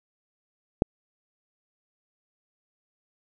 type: click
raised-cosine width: 2 ms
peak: -5 dBFS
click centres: 0.821 s
effects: none

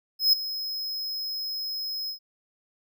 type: tone with ADSR envelope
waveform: square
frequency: 5120 Hz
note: D#8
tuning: 49 cents sharp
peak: -15 dBFS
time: 0.19-2.19 s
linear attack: 140 ms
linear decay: 6 ms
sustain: -15 dB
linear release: 100 ms
effects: none

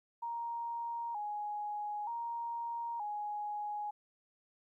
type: tone with vibrato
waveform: sine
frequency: 883 Hz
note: A5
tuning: 6 cents sharp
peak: -36 dBFS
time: 0.22-3.91 s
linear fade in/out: 10 ms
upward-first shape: square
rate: 0.54 Hz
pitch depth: 100 cents each way
effects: 13-bit

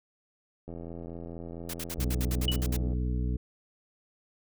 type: click train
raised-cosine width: 2 ms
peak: -28 dBFS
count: 191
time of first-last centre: 0.68-2.931 s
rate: 84.4 Hz
type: noise bursts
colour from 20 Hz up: white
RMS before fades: -37 dBFS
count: 11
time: 1.69-2.767 s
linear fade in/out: 5 ms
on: 47 ms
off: 56 ms
type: harmonic tone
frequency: 61.74 Hz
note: B1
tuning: in tune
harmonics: 1 / 2 / 3 / 4 / 5 / 7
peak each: -28 / -34 / -38 / -40 / -42 / -45 dBFS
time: 1.98-3.37 s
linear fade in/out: 5 ms
type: tone with exponential decay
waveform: sine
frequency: 2948 Hz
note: F#7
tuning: 7 cents flat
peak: -22 dBFS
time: 2.48-2.61 s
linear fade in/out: 2 ms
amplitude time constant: 27 ms
effects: none

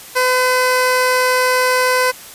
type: tone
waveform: 15% pulse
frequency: 507 Hz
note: B4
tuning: 45 cents sharp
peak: -6 dBFS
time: 0.15-2.12 s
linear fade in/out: 20 ms
effects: white hiss -36 dBFS RMS until 2.34 s + resampled to 32000 Hz

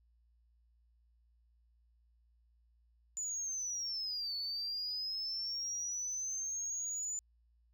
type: linear two-way sweep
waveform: sine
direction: down then up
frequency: 7040 to 4435 to 7040 Hz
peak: -35 dBFS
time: 3.17-7.19 s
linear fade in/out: 0 ms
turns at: 4.36 s
effects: tanh soft clip ceiling -32 dBFS + added 58 Hz sine -67 dBFS peak until 7.73 s

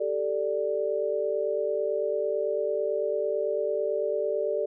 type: chord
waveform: sine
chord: G suspended second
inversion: none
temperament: just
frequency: 392 / 441 / 588 Hz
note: G4 / A4 / D5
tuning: 0 / +4 / +2 cents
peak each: -31 / -29 / -28 dBFS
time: 0-4.66 s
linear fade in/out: 10 ms
effects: none

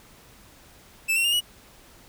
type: tone with pitch steps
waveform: 45% pulse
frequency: 2637 / 2727 / 2820 / 2916 Hz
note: E7 / F7 / F7 / F#7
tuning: 0 / -42 / +16 / -26 cents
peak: -20 dBFS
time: 1.08-1.408 s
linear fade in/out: 20 ms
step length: 82 ms
effects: pink hiss -52 dBFS RMS until 2.08 s

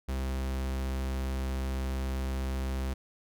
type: tone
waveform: 45% pulse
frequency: 65.8 Hz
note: C2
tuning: 10 cents sharp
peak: -30 dBFS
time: 0.08-2.94 s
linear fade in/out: 10 ms
effects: none

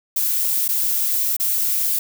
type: noise with dropouts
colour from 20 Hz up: violet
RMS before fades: -20 dBFS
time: 0.16-1.99 s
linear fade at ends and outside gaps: 5 ms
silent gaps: 0.68-0.688 / 1.367-1.398 s
effects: none

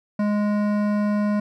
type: tone with hard clipping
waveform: triangle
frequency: 207.7 Hz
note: G#3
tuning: in tune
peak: -21 dBFS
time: 0.19-1.4 s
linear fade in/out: 5 ms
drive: 18 dB
effects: none

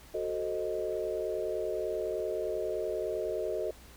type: chord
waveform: sine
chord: F# diminished seventh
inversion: none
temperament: equal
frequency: 370 / 440 / 523.3 / 622.3 Hz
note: F#4 / A4 / C5 / Eb5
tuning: 0 / 0 / 0 / 0 cents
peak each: -36 / -35 / -40 / -35 dBFS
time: 0.14-3.71 s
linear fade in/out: 5 ms
effects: added 60 Hz sine -55 dBFS peak until 3.96 s + pink hiss -55 dBFS RMS until 3.96 s

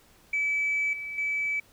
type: tone with level steps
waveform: sine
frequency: 2300 Hz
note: D7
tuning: 37 cents flat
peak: -23 / -33 / -25 dBFS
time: 0.33-1.6 s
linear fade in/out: 5 ms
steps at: 0.93 / 1.18 s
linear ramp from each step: 2 ms
effects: tanh soft clip ceiling -20 dBFS + pink hiss -59 dBFS RMS until 1.72 s

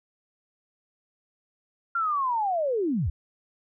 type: linear sweep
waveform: sine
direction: down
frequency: 1396.9 to 56.1 Hz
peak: -23 dBFS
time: 1.95-3.1 s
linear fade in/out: 5 ms
effects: none

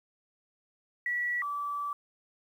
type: tone pair in turn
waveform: sine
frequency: 1942 / 1156.8 Hz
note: B6 / D6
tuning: -30 / -27 cents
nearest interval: major sixth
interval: 897 cents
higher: first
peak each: -28 / -31 dBFS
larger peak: first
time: 1.06-1.42 / 1.42-1.93 s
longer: second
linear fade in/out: 2 ms
effects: 10-bit

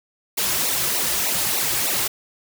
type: noise with flanger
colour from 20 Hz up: white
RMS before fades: -22 dBFS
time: 0.37-2.08 s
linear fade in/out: 10 ms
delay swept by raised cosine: 0.6 to 4.4 ms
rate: 3.3 Hz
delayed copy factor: -0.85
effects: none

